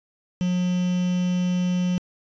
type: tone with quantisation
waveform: triangle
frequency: 180 Hz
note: F#3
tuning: 47 cents flat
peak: -18 dBFS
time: 0.41-1.98 s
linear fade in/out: 0 ms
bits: 6
effects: resampled to 16000 Hz